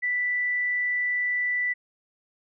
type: tone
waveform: sine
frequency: 1975.5 Hz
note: B6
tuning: in tune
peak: -23 dBFS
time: 0.02-1.74 s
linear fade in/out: 20 ms
effects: none